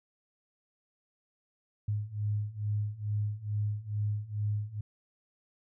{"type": "beating tone pair", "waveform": "sine", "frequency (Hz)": [103.4, 105.7], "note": ["G#2", "G#2"], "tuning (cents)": [-7, 31], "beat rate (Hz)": 2.3, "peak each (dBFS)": [-34, -32], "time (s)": [1.88, 4.81], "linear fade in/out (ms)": 5, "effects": []}